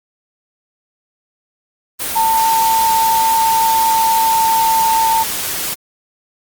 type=tone in noise; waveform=sine; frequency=899 Hz; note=A5; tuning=37 cents sharp; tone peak=-11 dBFS; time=2.15-5.24 s; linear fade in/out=20 ms; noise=white; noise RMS=-21 dBFS; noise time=1.99-5.75 s; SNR=+7 dB; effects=Opus 32 kbps